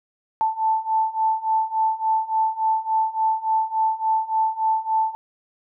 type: beating tone pair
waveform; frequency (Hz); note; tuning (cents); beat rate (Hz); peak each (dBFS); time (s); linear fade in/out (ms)
sine; 880 / 883.5; A5 / A5; 0 / +7; 3.5; -23 / -21; 0.41-5.15; 0
effects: none